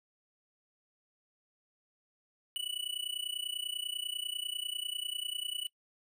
square tone with amplitude modulation, 2956 Hz, F#7, 2 cents flat, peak -32 dBFS, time 2.56-5.67 s, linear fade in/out 0 ms, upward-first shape sine, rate 30.1 Hz, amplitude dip 90%, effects noise-tail reverb RT60 0.1 s tail -22 dB re dry

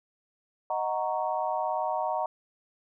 sine chord, D# minor seventh, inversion none, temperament equal, 622.3 / 740 / 932.3 / 1108.7 Hz, D#5 / F#5 / A#5 / C#6, 0 / 0 / 0 / 0 cents, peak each -32 / -31 / -31 / -37 dBFS, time 0.7-2.26 s, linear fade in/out 2 ms, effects none

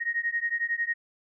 sine beating tone pair, 1864.7 / 1875.7 Hz, A#6 / A#6, 0 / +10 cents, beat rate 11 Hz, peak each -29 dBFS, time 0-0.94 s, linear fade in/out 20 ms, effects none

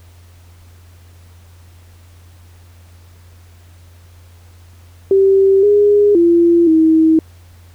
sine tone with pitch steps, 388.5 / 411.4 / 340.8 / 319.6 Hz, G4 / G#4 / F4 / D#4, -16 / -16 / -42 / +47 cents, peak -7 dBFS, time 5.11-7.19 s, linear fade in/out 2 ms, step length 520 ms, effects added 87 Hz sine -40 dBFS peak until 7.74 s + pink hiss -51 dBFS RMS until 7.74 s

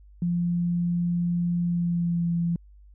sine tone with pitch glide, 173.5 to 170.22 Hz, F3 to F3, -11 to -44 cents, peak -22 dBFS, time 0.22-2.56 s, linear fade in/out 2 ms, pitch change -33 cents, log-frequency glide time 1.64-2.32 s, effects added 50 Hz sine -48 dBFS peak until 2.94 s

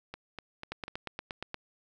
two click trains, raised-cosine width 0.3 ms, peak -20 / -24 dBFS, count 8 / 4, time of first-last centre 0.72-1.544 / 0.14-0.881 s, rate 8.5 / 4.05 Hz, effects none

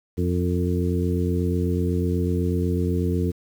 harmonic tone with a mistuned harmonic, 88.1 Hz, F2, 16 cents sharp, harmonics 1 / 2 / 3 / 4 / 5, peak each -23 / -26 / -28 / -29 / -30 dBFS, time 0.17-3.32 s, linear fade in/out 20 ms, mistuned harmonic 5, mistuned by +22 cents, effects 8-bit

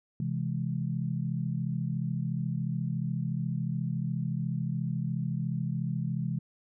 sine chord, C augmented, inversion none, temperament equal, 130.81 / 164.81 / 207.7 Hz, C3 / E3 / G#3, 0 / 0 / 0 cents, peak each -32 / -32 / -36 dBFS, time 0.2-6.39 s, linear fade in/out 2 ms, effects none

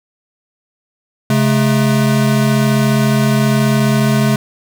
square tone pair together, 135.8 / 214.8 Hz, C#3 / A3, -35 / -41 cents, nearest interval minor sixth, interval 794 cents, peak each -14 dBFS, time 1.3-4.36 s, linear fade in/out 2 ms, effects none

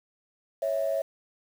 sine tone pair together, 553 / 655.2 Hz, C#5 / E5, -4 / -11 cents, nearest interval minor third, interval 293 cents, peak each -27 dBFS, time 0.62-1.02 s, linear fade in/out 5 ms, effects tanh soft clip ceiling -18 dBFS + 8-bit

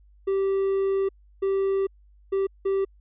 triangle tone bursts at uneven times, 389.3 Hz, G4, 12 cents flat, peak -19 dBFS, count 4, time 0.27-1.09 / 1.42-1.87 / 2.32-2.47 / 2.65-2.85 s, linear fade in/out 10 ms, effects added 50 Hz sine -52 dBFS peak until 3 s + resampled to 8000 Hz

